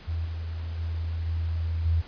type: tone with level steps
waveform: sine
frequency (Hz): 82.41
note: E2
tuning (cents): 0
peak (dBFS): -26 / -30 / -27 / -25 / -20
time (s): 0.07-2.02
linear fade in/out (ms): 20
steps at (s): 0.25 / 0.78 / 1.26 / 1.85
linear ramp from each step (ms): 10
effects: pink hiss -48 dBFS RMS until 2.07 s + resampled to 11025 Hz